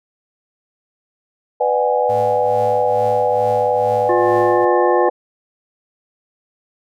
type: chord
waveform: sine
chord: G# half-diminished seventh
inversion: first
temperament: just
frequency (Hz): 498.4 / 598 / 747.5 / 830.6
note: B4 / D5 / F#5 / G#5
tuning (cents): +16 / +31 / +17 / 0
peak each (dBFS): -17 / -20 / -21 / -19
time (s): 1.6-5.1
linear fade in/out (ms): 10
type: tone with tremolo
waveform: 35% pulse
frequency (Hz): 110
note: A2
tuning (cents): 0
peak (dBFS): -25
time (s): 2.09-4.65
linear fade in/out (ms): 5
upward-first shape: triangle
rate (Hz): 2.3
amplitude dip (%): 75
type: harmonic tone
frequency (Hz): 355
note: F4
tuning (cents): +28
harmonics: 1 / 3 / 5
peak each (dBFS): -16 / -22 / -28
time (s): 4.09-5.09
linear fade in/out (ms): 5
effects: none